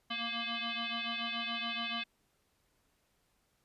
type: tone with frequency modulation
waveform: sine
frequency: 230 Hz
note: A#3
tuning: 23 cents flat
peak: -34 dBFS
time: 0.1-2.04 s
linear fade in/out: 10 ms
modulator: 467 Hz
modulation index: 7.6
effects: pink hiss -75 dBFS RMS until 3.64 s + resampled to 32000 Hz